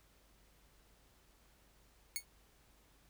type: tone with exponential decay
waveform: 5% pulse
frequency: 2209 Hz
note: C#7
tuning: 7 cents flat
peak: -24 dBFS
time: 2.16-2.25 s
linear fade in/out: 0 ms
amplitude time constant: 18 ms
effects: added 50 Hz sine -69 dBFS peak until 3.09 s + pink hiss -69 dBFS RMS until 3.09 s